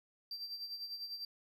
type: tone with tremolo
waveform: triangle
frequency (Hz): 4700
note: D8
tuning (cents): +1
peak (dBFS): -38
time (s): 0.31-1.25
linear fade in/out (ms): 2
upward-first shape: sine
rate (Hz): 10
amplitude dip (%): 60
effects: none